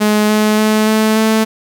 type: tone with pitch steps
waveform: sawtooth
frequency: 211.4 / 213.5 / 215.6 / 217.7 / 219.9 Hz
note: G#3 / G#3 / A3 / A3 / A3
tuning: +31 / +48 / -35 / -18 / -1 cents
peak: -6 dBFS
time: 0-1.45 s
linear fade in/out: 20 ms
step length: 290 ms
effects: none